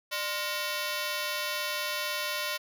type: ring-modulated tone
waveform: 10% pulse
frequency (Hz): 822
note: G#5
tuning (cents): -18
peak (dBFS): -19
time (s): 0.11-2.58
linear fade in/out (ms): 20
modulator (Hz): 223
effects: none